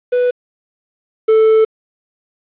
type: tone pair in turn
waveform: triangle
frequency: 493.9 / 440 Hz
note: B4 / A4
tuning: 0 / 0 cents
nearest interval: major second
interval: 200 cents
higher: first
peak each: -9 / -5 dBFS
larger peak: second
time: 0.12-0.31 / 1.28-1.65 s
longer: second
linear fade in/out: 10 ms
effects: resampled to 8000 Hz + 7-bit